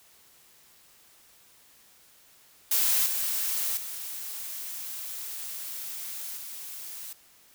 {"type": "noise with level steps", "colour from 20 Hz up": "blue", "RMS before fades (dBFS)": [-24, -29, -37, -40], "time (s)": [2.71, 7.13], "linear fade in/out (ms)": 5, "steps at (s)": [3.06, 3.77, 6.37], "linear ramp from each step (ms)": 2, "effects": ["white hiss -58 dBFS RMS until 7.54 s"]}